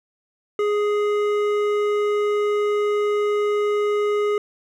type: tone with hard clipping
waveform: sine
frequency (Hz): 415.7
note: G#4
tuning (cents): +2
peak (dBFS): -20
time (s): 0.59-4.38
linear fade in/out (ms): 2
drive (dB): 11
effects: none